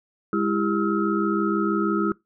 sine tone cluster, 204.6 / 330.8 / 397 / 1285 / 1380 Hz, G#3 / E4 / G4 / E6 / F6, -26 / +6 / +22 / -45 / -21 cents, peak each -25 / -24 / -28 / -28 / -32 dBFS, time 0.33-2.12 s, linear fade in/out 2 ms, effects noise-tail reverb RT60 0.2 s tail -23 dB re dry

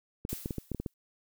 clicks, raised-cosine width 3 ms, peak -21 dBFS, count 9, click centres 0.251 / 0.33 / 0.459 / 0.508 / 0.583 / 0.717 / 0.747 / 0.8 / 0.862 s
blue noise with exponential decay, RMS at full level -38 dBFS, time 0.29-0.94 s, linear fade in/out 2 ms, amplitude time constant 140 ms
effects none

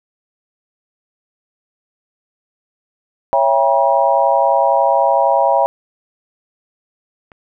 sine chord, C# diminished seventh, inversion none, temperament just, 554.4 / 665.2 / 798.3 / 957.9 Hz, C#5 / E5 / G5 / Bb5, 0 / +16 / +31 / +47 cents, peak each -16 dBFS, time 3.33-5.66 s, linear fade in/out 0 ms
click, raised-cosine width 0.5 ms, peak -26 dBFS, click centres 7.318 s
effects none

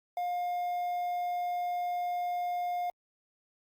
triangle tone with quantisation, 710 Hz, F5, 28 cents sharp, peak -28 dBFS, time 0.17-2.9 s, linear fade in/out 2 ms, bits 9, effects Opus 48 kbps

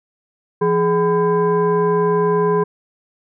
sine tone with frequency modulation, 418.7 Hz, G#4, 14 cents sharp, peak -13 dBFS, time 0.61-2.64 s, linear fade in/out 10 ms, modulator 589 Hz, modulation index 0.92, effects none

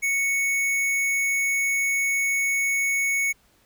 sine tone with hard clipping, 2217 Hz, C#7, in tune, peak -22 dBFS, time 0.02-3.33 s, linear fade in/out 20 ms, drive 18 dB, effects pink hiss -61 dBFS RMS until 3.65 s

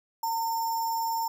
sine tone with sample-and-hold, 910 Hz, A#5, 42 cents flat, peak -26 dBFS, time 0.23-1.28 s, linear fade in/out 5 ms, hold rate 6300 Hz, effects none

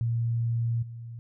sine tone with level steps, 116.54 Hz, A#2, in tune, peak -24 / -37 dBFS, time 0.01-1.19 s, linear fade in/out 0 ms, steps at 0.82 s, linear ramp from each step 10 ms, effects none

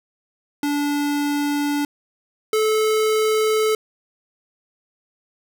square tone pair in turn, 289.7 / 434.1 Hz, D4 / A4, -24 / -23 cents, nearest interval perfect fifth, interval 701 cents, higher second, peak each -20 / -17 dBFS, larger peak second, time 0.63-1.85 / 2.53-3.75 s, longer neither, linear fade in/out 2 ms, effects none

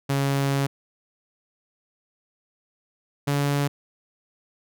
sawtooth tone pair in turn, 138.59 / 142.57 Hz, C#3 / C#3, 0 / +49 cents, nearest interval unison, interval 49 cents, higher second, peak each -17 dBFS, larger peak neither, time 0.09-0.67 / 3.27-3.68 s, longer first, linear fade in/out 10 ms, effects none

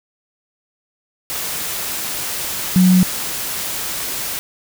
sine tone in noise, 183.5 Hz, F#3, 14 cents flat, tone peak -8 dBFS, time 2.76-3.03 s, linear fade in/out 0 ms, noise white, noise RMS -24 dBFS, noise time 1.3-4.39 s, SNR +13 dB, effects none

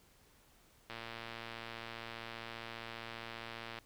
click train, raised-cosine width 0.3 ms, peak -28 dBFS, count 333, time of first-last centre 0.9-3.787 s, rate 115 Hz, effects pink hiss -66 dBFS RMS until 3.85 s

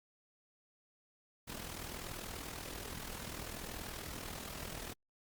pink noise with amplitude modulation, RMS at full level -42 dBFS, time 1.47-4.94 s, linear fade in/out 20 ms, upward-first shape sine, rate 40.6 Hz, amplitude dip 65%, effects Opus 48 kbps

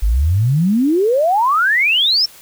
sine exponential sweep, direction up, 47.36 to 5530 Hz, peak -11 dBFS, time 0.02-2.26 s, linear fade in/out 10 ms, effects white hiss -42 dBFS RMS until 2.41 s

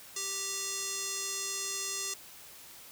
square tone with band-pass filter, 392 Hz, G4, in tune, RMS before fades -36 dBFS, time 0.16-2.14 s, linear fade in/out 5 ms, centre 6800 Hz, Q 2.2, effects white hiss -51 dBFS RMS until 2.91 s

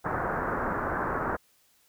white low-pass noise, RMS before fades -30 dBFS, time 0.04-1.37 s, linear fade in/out 20 ms, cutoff 1600 Hz, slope 48 dB/octave, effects white hiss -65 dBFS RMS until 1.88 s

